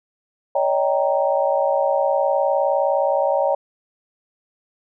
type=chord; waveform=sine; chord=Eb dominant seventh; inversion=third; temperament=equal with one note detuned; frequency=562.8 / 622.3 / 784 / 932.3 Hz; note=Db5 / Eb5 / G5 / Bb5; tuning=+26 / 0 / 0 / 0 cents; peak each=-19 / -22 / -23 / -25 dBFS; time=0.55-3.55 s; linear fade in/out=5 ms; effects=none